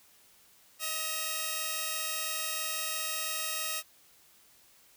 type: tone cluster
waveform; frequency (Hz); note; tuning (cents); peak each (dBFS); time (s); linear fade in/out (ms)
5% pulse; 635 / 1270 / 1882 / 2775; D#5 / D#6 / A#6 / F7; +35 / +35 / +16 / -12; -28; 0.79-3.83; 50
effects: white hiss -61 dBFS RMS until 4.96 s